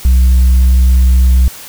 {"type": "tone with tanh clipping", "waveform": "sine", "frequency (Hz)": 63.3, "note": "B1", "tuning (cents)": 43, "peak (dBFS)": -5, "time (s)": [0.05, 1.48], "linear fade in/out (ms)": 0, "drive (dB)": 2, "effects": ["white hiss -31 dBFS RMS until 1.68 s"]}